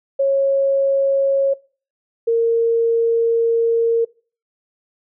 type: tone pair in turn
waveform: sine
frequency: 548 / 460.8 Hz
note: C#5 / A#4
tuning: -20 / -20 cents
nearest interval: minor third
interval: 300 cents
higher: first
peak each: -13 dBFS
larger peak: neither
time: 0.19-1.54 / 2.27-4.05 s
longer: second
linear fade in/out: 10 ms
effects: noise-tail reverb RT60 0.4 s tail -23 dB re dry